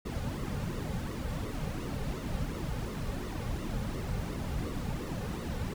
brown noise with flanger, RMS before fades -35 dBFS, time 0.05-5.74 s, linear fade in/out 10 ms, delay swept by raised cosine 1.2 to 3.1 ms, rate 2.8 Hz, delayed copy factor -0.7, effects none

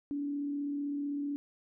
sine tone with frequency modulation, 286.3 Hz, D4, 44 cents flat, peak -32 dBFS, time 0.11-1.36 s, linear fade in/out 0 ms, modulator 35.7 Hz, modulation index 0.22, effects none

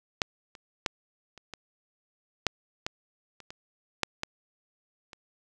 clicks, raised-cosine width 0.2 ms, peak -7 / -29 / -9 / -30 / -22 / -6 / -13 / -30 / -24 / -7 / -13 / -27 dBFS, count 12, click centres 0.218 / 0.552 / 0.862 / 1.377 / 1.537 / 2.467 / 2.865 / 3.403 / 3.505 / 4.033 / 4.234 / 5.132 s, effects none

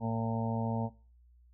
harmonic tone, 113.7 Hz, A#2, 43 cents flat, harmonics 1 / 2 / 4 / 5 / 6 / 7 / 8, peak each -34 / -33 / -42 / -42 / -43 / -43 / -40 dBFS, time 0-0.9 s, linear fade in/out 50 ms, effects noise-tail reverb RT60 0.4 s tail -21 dB re dry + added 60 Hz sine -58 dBFS peak until 1.53 s

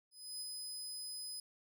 25% pulse tone with ADSR envelope, 5020 Hz, D#8, 15 cents sharp, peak -36 dBFS, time 0.11-1.4 s, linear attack 300 ms, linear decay 26 ms, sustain -2 dB, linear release 3 ms, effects none

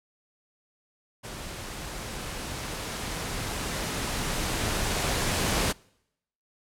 pink noise with level ramp, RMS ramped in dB -39 to -25 dBFS, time 1.23-5.73 s, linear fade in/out 20 ms, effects noise-tail reverb RT60 0.8 s tail -26 dB re dry + low-pass 11000 Hz 12 dB/octave

